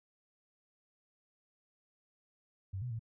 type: tone with pitch steps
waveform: sine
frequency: 96.1 / 124 / 113.1 Hz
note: G2 / B2 / A2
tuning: -34 / +7 / +48 cents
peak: -36 dBFS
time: 2.73-2.994 s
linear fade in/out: 10 ms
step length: 88 ms
effects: none